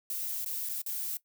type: noise with dropouts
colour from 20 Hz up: violet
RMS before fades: -35 dBFS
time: 0.1-1.17 s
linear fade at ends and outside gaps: 1 ms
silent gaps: 0.446-0.46 / 0.69-0.694 / 0.817-0.862 s
effects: noise-tail reverb RT60 0.1 s tail -18 dB re dry